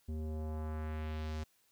square tone with low-pass filter sweep, 77.78 Hz, D#2, in tune, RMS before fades -39 dBFS, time 0.08-1.44 s, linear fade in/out 10 ms, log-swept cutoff 300 to 6600 Hz, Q 1.2, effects white hiss -72 dBFS RMS until 1.71 s

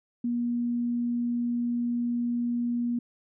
sine tone, 239.3 Hz, A#3, 46 cents sharp, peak -25 dBFS, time 0.24-2.99 s, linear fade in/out 5 ms, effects none

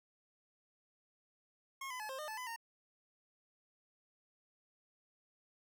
25% pulse tone with pitch steps, 1082 / 1008 / 856 / 530 / 608 / 871 / 1005 / 920 Hz, C#6 / B5 / A5 / C5 / D#5 / A5 / B5 / A#5, -42 / +35 / -48 / +22 / -40 / -18 / +30 / -23 cents, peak -38 dBFS, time 1.81-2.562 s, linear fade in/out 5 ms, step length 94 ms, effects none

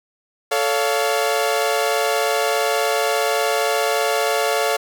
sawtooth chord, A augmented, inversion none, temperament equal with one note detuned, 440 / 563.4 / 698.5 Hz, A4 / C#5 / E#5, 0 / +28 / 0 cents, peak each -18 dBFS, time 0.51-4.77 s, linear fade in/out 10 ms, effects none

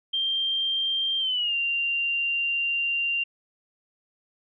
sine tone with pitch glide, 3172 to 2777 Hz, G7 to F7, +20 to -10 cents, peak -23 dBFS, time 0.13-3.24 s, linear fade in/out 10 ms, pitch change -230 cents, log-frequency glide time 1.19-1.55 s, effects none

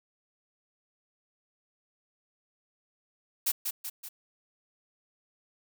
blue noise with echo, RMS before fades -27 dBFS, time 3.46-3.52 s, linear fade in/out 10 ms, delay 190 ms, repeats 3, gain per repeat -5 dB, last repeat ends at 4.09 s, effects none

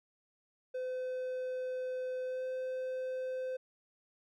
triangle tone with pitch glide, 510 to 514.7 Hz, C5 to C5, -44 to -29 cents, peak -33 dBFS, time 0.74-3.57 s, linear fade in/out 10 ms, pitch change +15 cents, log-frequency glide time 2.25-2.45 s, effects none

